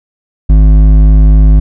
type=tone with hard clipping; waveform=sine; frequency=51.91 Hz; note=G#1; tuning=in tune; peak=-3 dBFS; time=0.49-1.6 s; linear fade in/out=10 ms; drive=9 dB; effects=none